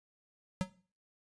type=tone with exponential decay; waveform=square; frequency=185 Hz; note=F#3; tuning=in tune; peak=-26 dBFS; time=0.61-0.7 s; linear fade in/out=0 ms; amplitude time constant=18 ms; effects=noise-tail reverb RT60 0.4 s tail -17 dB re dry + resampled to 22050 Hz